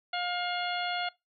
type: harmonic tone with a mistuned harmonic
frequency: 710 Hz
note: F5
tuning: 28 cents sharp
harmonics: 1 / 2 / 3 / 4 / 5 / 6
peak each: -33 / -36 / -38 / -39 / -40 / -41 dBFS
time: 0.13-1.09 s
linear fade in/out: 5 ms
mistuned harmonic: 5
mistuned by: -67 cents
effects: noise-tail reverb RT60 0.2 s tail -22 dB re dry